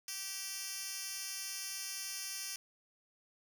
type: tone with high-pass filter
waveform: 10% pulse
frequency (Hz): 388.3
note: G4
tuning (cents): -16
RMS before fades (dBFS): -42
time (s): 0.08-2.56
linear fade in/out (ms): 2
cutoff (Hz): 4600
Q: 1.1
effects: none